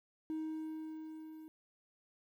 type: tone with level ramp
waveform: triangle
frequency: 314.8 Hz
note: D#4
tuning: 20 cents sharp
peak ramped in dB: -33 to -47 dBFS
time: 0.3-1.48 s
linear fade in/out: 0 ms
effects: tanh soft clip ceiling -31 dBFS + 12-bit